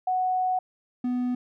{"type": "tone pair in turn", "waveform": ["sine", "triangle"], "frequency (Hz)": [740, 248], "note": ["F#5", "B3"], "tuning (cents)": [0, 7], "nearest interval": "octave + perfect fifth", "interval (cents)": 1893, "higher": "first", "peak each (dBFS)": [-22, -22], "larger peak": "neither", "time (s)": [[0.07, 0.59], [1.04, 1.35]], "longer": "first", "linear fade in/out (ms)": 5, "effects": []}